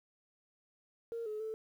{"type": "tone with pitch steps", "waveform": "sine", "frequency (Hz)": [462.7, 426.7, 439.3], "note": ["A#4", "G#4", "A4"], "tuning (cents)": [-13, 47, -3], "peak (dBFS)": -36, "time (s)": [1.12, 1.54], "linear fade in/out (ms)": 0, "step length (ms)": 140, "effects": ["tanh soft clip ceiling -32 dBFS", "11-bit"]}